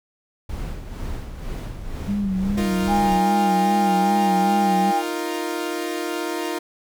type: noise with tremolo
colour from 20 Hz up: brown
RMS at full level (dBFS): -28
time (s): 0.49-3.2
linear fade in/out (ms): 5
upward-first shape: sine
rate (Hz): 2.1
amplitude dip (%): 55
type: tone with vibrato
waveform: sine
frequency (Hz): 196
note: G3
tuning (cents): 0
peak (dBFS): -20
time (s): 2.07-4.92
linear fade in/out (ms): 20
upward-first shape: sine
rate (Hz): 2.5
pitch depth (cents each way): 74
type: chord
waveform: sawtooth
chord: Eb suspended second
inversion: none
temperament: equal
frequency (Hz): 311.1 / 349.2 / 466.2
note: Eb4 / F4 / Bb4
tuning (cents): 0 / 0 / 0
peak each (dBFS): -25 / -23 / -28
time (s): 2.57-6.59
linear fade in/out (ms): 10
type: tone with pitch glide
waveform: sine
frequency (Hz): 813 to 803.2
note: G#5 to G5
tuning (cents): -37 to +42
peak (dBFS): -18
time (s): 2.87-5.03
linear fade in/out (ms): 50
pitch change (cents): -21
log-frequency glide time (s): 3.2-4.68
effects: none